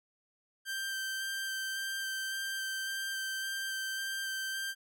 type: tone with vibrato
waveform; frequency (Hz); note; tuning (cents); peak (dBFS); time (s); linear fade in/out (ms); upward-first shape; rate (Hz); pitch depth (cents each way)
sawtooth; 1568; G6; 0; -31; 0.65-4.75; 50; square; 1.8; 9
effects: none